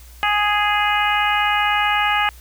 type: harmonic tone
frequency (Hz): 415.3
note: G#4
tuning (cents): 0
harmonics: 2 / 3 / 4 / 5 / 6 / 7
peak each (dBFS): -20 / -22 / -23 / -24 / -25 / -25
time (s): 0.23-2.29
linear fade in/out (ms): 0
effects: added 60 Hz sine -40 dBFS peak until 2.4 s + white hiss -48 dBFS RMS until 2.4 s